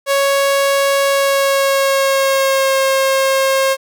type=tone with pitch glide; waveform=sawtooth; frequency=554.4 to 536.8 Hz; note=C#5 to C5; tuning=0 to +44 cents; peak=-8 dBFS; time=0.06-3.77 s; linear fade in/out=50 ms; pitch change=-56 cents; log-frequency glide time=1.07-2.78 s; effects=none